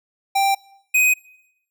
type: tone pair in turn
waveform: square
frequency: 786 / 2506 Hz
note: G5 / D#7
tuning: +4 / +12 cents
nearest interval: octave + minor sixth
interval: 2008 cents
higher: second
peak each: -16 / -14 dBFS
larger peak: second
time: 0.35-0.55 / 0.94-1.14 s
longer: neither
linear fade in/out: 10 ms
effects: noise-tail reverb RT60 0.9 s tail -25 dB re dry